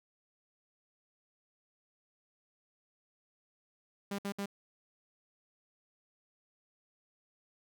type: tone bursts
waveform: sawtooth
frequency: 200 Hz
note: G3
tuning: 35 cents sharp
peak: -31 dBFS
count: 3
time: 4.11-4.459 s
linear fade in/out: 5 ms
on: 75 ms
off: 62 ms
effects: none